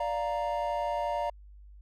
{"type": "chord", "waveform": "triangle", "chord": "Bb major", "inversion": "first", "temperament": "equal", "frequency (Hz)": [587.3, 698.5, 932.3], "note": ["D5", "F5", "Bb5"], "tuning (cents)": [0, 0, 0], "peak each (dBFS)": -31, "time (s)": [0, 1.3], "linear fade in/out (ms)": 5, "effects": ["added 50 Hz sine -48 dBFS peak until 1.81 s"]}